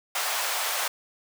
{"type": "high-pass noise", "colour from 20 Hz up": "pink", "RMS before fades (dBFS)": -28, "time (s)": [0.15, 0.88], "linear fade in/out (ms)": 5, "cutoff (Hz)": 660, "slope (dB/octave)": 24, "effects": []}